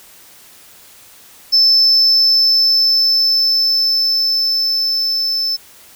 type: tone with level ramp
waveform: triangle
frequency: 5274 Hz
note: E8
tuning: in tune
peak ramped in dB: -5 to -14 dBFS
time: 1.52-5.57 s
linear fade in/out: 20 ms
effects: tanh soft clip ceiling -4 dBFS + white hiss -43 dBFS RMS until 5.95 s